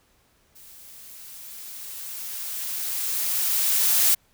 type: noise with level ramp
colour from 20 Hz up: blue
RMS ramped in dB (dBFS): -48 to -18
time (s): 0.55-4.15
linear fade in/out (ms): 10
effects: pink hiss -63 dBFS RMS until 4.33 s